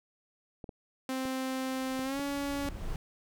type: clicks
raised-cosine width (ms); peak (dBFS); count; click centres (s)
2; -29; 5; 0.642 / 0.692 / 1.254 / 1.993 / 2.195
type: tone with pitch glide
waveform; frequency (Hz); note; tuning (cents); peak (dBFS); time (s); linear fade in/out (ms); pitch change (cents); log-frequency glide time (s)
sawtooth; 261.6 to 282; C4 to C#4; 0 to +30; -28; 1.09-2.69; 2; +130; 2.03-2.2
type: noise with exponential growth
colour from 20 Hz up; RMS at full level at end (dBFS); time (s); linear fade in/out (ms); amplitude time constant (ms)
brown; -34; 1.39-2.96; 1; 340
effects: none